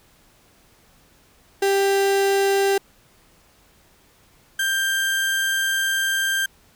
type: tone pair in turn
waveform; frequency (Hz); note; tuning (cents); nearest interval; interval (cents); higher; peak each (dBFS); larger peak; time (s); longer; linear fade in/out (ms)
35% pulse; 394 / 1582.4; G4 / G6; +9 / +16; 2 octaves; 2407; second; -15 / -18; first; 1.62-2.78 / 4.59-6.46; second; 5
effects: pink hiss -56 dBFS RMS until 6.75 s